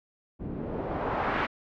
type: noise with low-pass filter sweep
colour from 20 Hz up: white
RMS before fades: -31 dBFS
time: 0.39-1.47 s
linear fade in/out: 20 ms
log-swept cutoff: 230 to 1800 Hz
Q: 1.1
effects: low-pass 3000 Hz 12 dB/octave